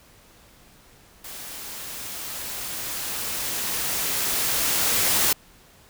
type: noise with level ramp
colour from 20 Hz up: white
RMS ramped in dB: -38 to -20 dBFS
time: 1.24-5.33 s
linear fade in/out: 5 ms
effects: pink hiss -53 dBFS RMS until 5.89 s